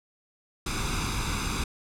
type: noise with comb filter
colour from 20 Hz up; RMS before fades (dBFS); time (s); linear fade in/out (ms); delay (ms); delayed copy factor
pink; -29; 0.66-1.64; 5; 0.81; +0.75
effects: low-pass 9000 Hz 12 dB/octave